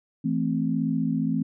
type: chord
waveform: sine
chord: A minor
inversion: second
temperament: equal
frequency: 164.81 / 220 / 261.6 Hz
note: E3 / A3 / C4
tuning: 0 / 0 / 0 cents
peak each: -27 / -27 / -26 dBFS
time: 0.24-1.43 s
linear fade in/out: 10 ms
effects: none